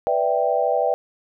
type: chord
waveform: sine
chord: E minor seventh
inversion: second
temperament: equal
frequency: 493.9 / 587.3 / 659.3 / 784 Hz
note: B4 / D5 / E5 / G5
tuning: 0 / 0 / 0 / 0 cents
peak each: -23 dBFS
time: 0.07-0.94 s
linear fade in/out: 0 ms
effects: none